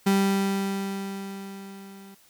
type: tone with level ramp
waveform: 35% pulse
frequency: 196 Hz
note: G3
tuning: in tune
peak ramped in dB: -16 to -43 dBFS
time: 0.06-2.15 s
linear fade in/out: 10 ms
effects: white hiss -58 dBFS RMS until 2.29 s